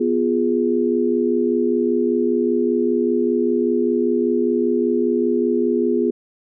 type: chord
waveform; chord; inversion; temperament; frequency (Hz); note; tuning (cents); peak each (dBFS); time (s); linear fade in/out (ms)
sine; F diminished; second; equal with one note detuned; 246.9 / 350.2 / 415.3; Cb4 / F4 / Ab4; 0 / +5 / 0; -20; 0-6.11; 10
effects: none